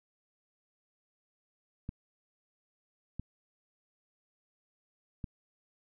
clicks, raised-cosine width 5 ms, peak -25 dBFS, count 3, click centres 1.891 / 3.196 / 5.242 s, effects none

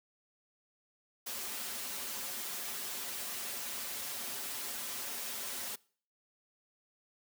white noise with comb filter, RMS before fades -40 dBFS, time 1.26-5.76 s, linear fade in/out 10 ms, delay 6.3 ms, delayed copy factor -0.75, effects noise-tail reverb RT60 0.5 s tail -24 dB re dry + high-pass 150 Hz 12 dB/octave

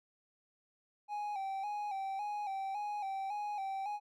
triangle tone with vibrato, 803 Hz, G5, 41 cents sharp, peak -34 dBFS, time 1.08-4 s, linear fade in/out 50 ms, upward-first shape square, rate 1.8 Hz, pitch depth 59 cents each way, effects none

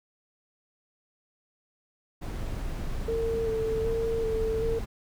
brown noise, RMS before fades -33 dBFS, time 2.21-4.86 s, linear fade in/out 20 ms
sine tone with vibrato, 450 Hz, A4, 39 cents sharp, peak -26 dBFS, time 3.08-4.79 s, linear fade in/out 5 ms, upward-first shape square, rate 1.3 Hz, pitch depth 20 cents each way
effects none

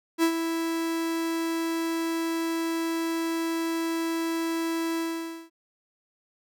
45% pulse tone with ADSR envelope, 329.6 Hz, E4, in tune, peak -18 dBFS, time 0.18-5.5 s, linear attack 50 ms, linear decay 82 ms, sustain -8 dB, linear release 520 ms, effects none

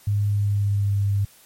sine tone with pitch glide, 102.5 to 100.27 Hz, G#2 to G2, -22 to +40 cents, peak -18 dBFS, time 0.07-1.25 s, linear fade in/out 5 ms, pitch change -38 cents, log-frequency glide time 0.28-0.98 s, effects white hiss -52 dBFS RMS until 1.45 s + MP3 64 kbps

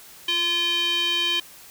square tone with band-pass filter, 345.6 Hz, F4, 18 cents flat, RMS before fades -23 dBFS, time 0.28-1.4 s, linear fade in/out 5 ms, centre 3100 Hz, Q 5.8, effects white hiss -46 dBFS RMS until 1.7 s

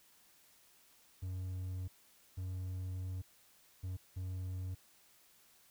triangle tone bursts at uneven times, 92.2 Hz, F#2, 6 cents flat, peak -36 dBFS, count 4, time 1.22-1.88 / 2.37-3.22 / 3.83-3.97 / 4.16-4.75 s, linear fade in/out 10 ms, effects white hiss -66 dBFS RMS until 5.7 s

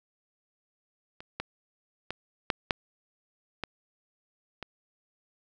clicks, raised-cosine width 0.3 ms, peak -27 / -16 / -17 / -8 / -8 / -16 / -21 dBFS, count 7, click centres 1.205 / 1.4 / 2.106 / 2.502 / 2.708 / 3.637 / 4.627 s, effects none

